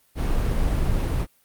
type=noise; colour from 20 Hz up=brown; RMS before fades=-22 dBFS; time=0.15-1.27 s; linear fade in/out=50 ms; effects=white hiss -62 dBFS RMS until 1.44 s + Opus 32 kbps